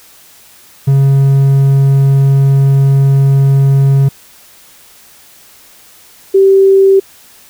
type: tone pair in turn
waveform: triangle / sine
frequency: 137.2 / 388.1 Hz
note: C#3 / G4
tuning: -17 / -17 cents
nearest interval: octave + tritone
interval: 1800 cents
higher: second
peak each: -3 dBFS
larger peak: neither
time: 0.87-4.09 / 6.34-7 s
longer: first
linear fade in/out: 10 ms
effects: white hiss -41 dBFS RMS until 7.49 s